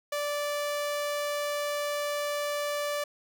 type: tone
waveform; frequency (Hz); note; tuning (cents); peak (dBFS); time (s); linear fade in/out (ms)
sawtooth; 584; D5; -10; -25; 0.12-3.04; 5
effects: none